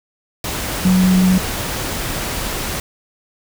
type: tone in noise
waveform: sine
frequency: 185 Hz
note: F#3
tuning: in tune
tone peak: -10 dBFS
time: 0.85-1.38 s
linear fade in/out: 2 ms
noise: pink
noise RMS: -23 dBFS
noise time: 0.44-2.8 s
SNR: +10 dB
effects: none